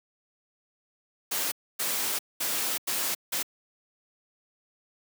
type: noise bursts at uneven times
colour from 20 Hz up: white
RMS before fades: -29 dBFS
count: 5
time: 1.31-1.52 / 1.79-2.19 / 2.4-2.78 / 2.87-3.15 / 3.32-3.43 s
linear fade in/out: 10 ms
effects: high-pass 200 Hz 12 dB/octave